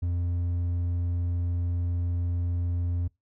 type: tone with hard clipping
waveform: sine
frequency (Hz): 87.31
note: F2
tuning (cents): 0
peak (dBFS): -26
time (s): 0.02-3.08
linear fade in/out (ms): 10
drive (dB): 3
effects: noise-tail reverb RT60 0.2 s tail -25 dB re dry